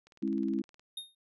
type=click train; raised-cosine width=0.2 ms; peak=-40 dBFS; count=15; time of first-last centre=0.07-0.795 s; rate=19.3 Hz
type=chord; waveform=sine; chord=C# minor; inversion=second; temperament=equal with one note detuned; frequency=207.7 / 271.3 / 329.6 Hz; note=G#3 / C#4 / E4; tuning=0 / -37 / 0 cents; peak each=-33 dBFS; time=0.22-0.62 s; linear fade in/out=10 ms
type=tone with exponential decay; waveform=square; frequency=3695 Hz; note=A#7; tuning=16 cents flat; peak=-35 dBFS; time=0.97-1.15 s; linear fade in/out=5 ms; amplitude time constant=39 ms
effects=resampled to 32000 Hz